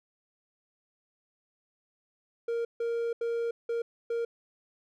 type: tone bursts at uneven times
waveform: triangle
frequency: 466.2 Hz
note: A#4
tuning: in tune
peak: -26 dBFS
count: 5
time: 2.48-2.65 / 2.8-3.13 / 3.21-3.51 / 3.69-3.82 / 4.1-4.25 s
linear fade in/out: 5 ms
effects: none